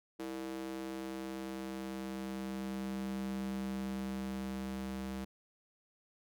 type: tone with high-pass filter sweep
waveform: square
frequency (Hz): 65.6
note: C2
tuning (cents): +5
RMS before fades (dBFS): -40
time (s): 0.19-5.25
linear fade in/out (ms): 10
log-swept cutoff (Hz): 330 to 140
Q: 2.7
effects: none